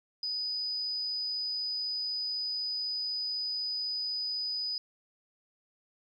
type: tone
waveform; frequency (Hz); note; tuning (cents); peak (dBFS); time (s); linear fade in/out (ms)
sine; 4978; D#8; 0; -31; 0.23-4.78; 2
effects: 11-bit